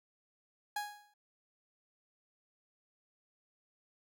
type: tone with exponential decay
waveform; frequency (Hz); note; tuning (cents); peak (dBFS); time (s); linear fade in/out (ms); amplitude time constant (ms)
30% pulse; 829; G#5; -3; -30; 0.76-1.14; 5; 82
effects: none